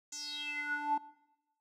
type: tone with band-pass filter sweep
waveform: square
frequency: 293.7 Hz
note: D4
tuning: in tune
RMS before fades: -37 dBFS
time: 0.12-0.98 s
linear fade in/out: 5 ms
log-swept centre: 6700 to 770 Hz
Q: 7.5
effects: noise-tail reverb RT60 0.9 s tail -18 dB re dry